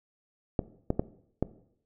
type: clicks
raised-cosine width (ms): 2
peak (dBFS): -12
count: 4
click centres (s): 0.592 / 0.904 / 0.995 / 1.426
effects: noise-tail reverb RT60 0.7 s tail -17 dB re dry